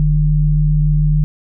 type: tone pair together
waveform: sine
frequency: 42.43 / 151.2 Hz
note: F1 / D#3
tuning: -49 / -49 cents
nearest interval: octave + minor seventh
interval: 2200 cents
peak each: -14 / -12 dBFS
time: 0-1.24 s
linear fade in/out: 0 ms
effects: none